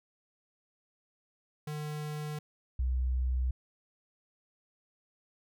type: tone pair in turn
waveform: square / sine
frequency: 150.7 / 63.25 Hz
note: D3 / B1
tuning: +45 / +42 cents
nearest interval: octave + minor third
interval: 1503 cents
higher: first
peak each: -36 / -27 dBFS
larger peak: second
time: 1.67-2.39 / 2.79-3.51 s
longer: neither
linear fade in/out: 5 ms
effects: none